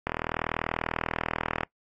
click train, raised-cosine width 0.5 ms, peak -12 dBFS, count 64, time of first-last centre 0.07-1.633 s, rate 40.3 Hz, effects noise-tail reverb RT60 0.1 s tail -23 dB re dry + AAC 32 kbps

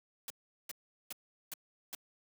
white noise bursts, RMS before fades -42 dBFS, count 5, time 0.28-1.95 s, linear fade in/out 2 ms, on 22 ms, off 390 ms, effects high-pass 200 Hz 12 dB/octave

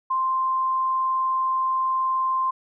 sine tone, 1046.5 Hz, C6, in tune, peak -20 dBFS, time 0.1-2.51 s, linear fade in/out 10 ms, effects none

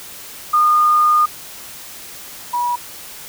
sine tone pair in turn, 1220 / 968.3 Hz, D#6 / B5, -34 / -34 cents, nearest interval major third, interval 400 cents, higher first, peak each -10 / -16 dBFS, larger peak first, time 0.53-1.26 / 2.53-2.76 s, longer first, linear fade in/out 10 ms, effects white hiss -35 dBFS RMS until 3.28 s

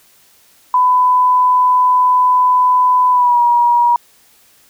sine tone with pitch glide, 1001 to 956.9 Hz, B5 to A#5, +23 to +45 cents, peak -8 dBFS, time 0.74-3.96 s, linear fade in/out 2 ms, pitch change -78 cents, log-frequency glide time 3.11-3.41 s, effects white hiss -50 dBFS RMS until 4.69 s

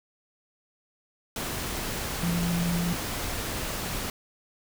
sine tone in noise, 172.1 Hz, F3, 25 cents flat, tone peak -25 dBFS, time 2.23-2.93 s, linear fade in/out 2 ms, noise pink, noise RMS -32 dBFS, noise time 1.36-4.1 s, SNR +4 dB, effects none

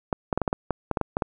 clicks, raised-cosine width 1 ms, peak -9 dBFS, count 12, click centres 0.128 / 0.328 / 0.376 / 0.417 / 0.478 / 0.529 / 0.707 / 0.913 / 0.972 / 1.013 / 1.169 / 1.222 s, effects none

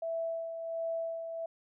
sine tone with tremolo, 660 Hz, E5, 2 cents sharp, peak -31 dBFS, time 0.02-1.46 s, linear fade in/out 5 ms, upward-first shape sine, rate 1.4 Hz, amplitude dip 50%, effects none

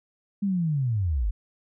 sine linear sweep, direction down, 206.2 to 43.19 Hz, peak -22 dBFS, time 0.42-1.31 s, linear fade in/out 10 ms, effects none

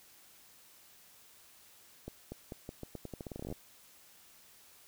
accelerating click train, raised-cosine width 2 ms, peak -28 dBFS, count 20, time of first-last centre 2.08-3.525 s, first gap 240 ms, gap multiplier 0.84, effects white hiss -60 dBFS RMS until 4.87 s

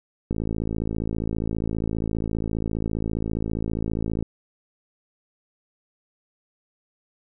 click train, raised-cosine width 3 ms, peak -14 dBFS, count 216, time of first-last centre 0.31-4.226 s, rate 54.9 Hz, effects none

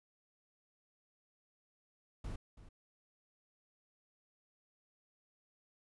brown noise with echo, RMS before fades -42 dBFS, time 2.24-2.36 s, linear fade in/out 5 ms, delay 330 ms, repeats 1, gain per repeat -14 dB, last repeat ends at 2.69 s, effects resampled to 24000 Hz

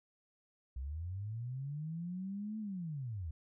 sine linear two-way sweep, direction up then down, 61.2 to 220 to 72.8 Hz, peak -38 dBFS, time 0.76-3.31 s, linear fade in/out 5 ms, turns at 2.59 s, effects none

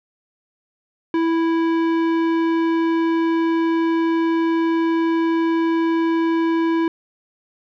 sine tone with tanh clipping, 329.6 Hz, E4, in tune, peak -18 dBFS, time 1.14-6.88 s, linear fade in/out 2 ms, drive 15 dB, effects none

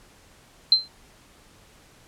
sine tone with exponential decay, 4109 Hz, C8, 32 cents flat, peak -9 dBFS, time 0.72-0.88 s, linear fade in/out 2 ms, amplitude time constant 34 ms, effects pink hiss -54 dBFS RMS until 2.07 s + low-pass 11000 Hz 12 dB/octave

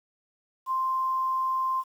sine tone, 1046.5 Hz, C6, in tune, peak -24 dBFS, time 0.66-1.84 s, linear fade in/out 50 ms, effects 9-bit

